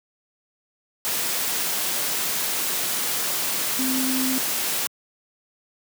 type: tone in noise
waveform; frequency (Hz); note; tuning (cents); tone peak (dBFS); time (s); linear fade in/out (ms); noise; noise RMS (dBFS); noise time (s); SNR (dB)
sine; 260; C4; -11; -23; 3.79-4.38; 0; white; -25; 1.05-4.87; -1
effects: high-pass 150 Hz 12 dB/octave